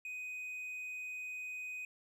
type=tone; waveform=triangle; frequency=2500 Hz; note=D#7; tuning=8 cents sharp; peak=-39 dBFS; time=0.05-1.85 s; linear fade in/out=2 ms; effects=none